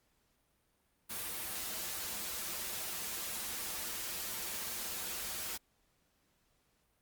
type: noise with comb filter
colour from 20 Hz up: white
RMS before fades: -40 dBFS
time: 1.09-5.58 s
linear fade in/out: 20 ms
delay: 7.2 ms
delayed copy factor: -0.75
effects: pink hiss -75 dBFS RMS until 7.01 s + Opus 48 kbps